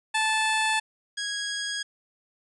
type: tone pair in turn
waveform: 15% pulse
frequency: 875 / 1651.8 Hz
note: A5 / G#6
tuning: -10 / -10 cents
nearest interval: major seventh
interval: 1100 cents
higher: second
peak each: -16 / -22 dBFS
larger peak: first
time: 0.14-0.8 / 1.17-1.83 s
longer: neither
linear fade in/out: 10 ms
effects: resampled to 24000 Hz